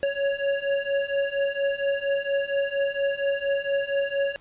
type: beating tone pair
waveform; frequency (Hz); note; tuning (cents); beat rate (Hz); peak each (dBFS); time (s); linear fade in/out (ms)
square; 554.4 / 558.7; C#5 / C#5; 0 / +13; 4.3; -28 / -26; 0.03-4.36; 0
effects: pink hiss -56 dBFS RMS until 4.4 s + resampled to 8000 Hz